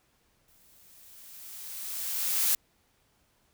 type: noise with exponential growth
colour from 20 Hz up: blue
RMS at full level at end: -24 dBFS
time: 0.48-2.55 s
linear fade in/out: 2 ms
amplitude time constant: 450 ms
effects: pink hiss -69 dBFS RMS until 3.53 s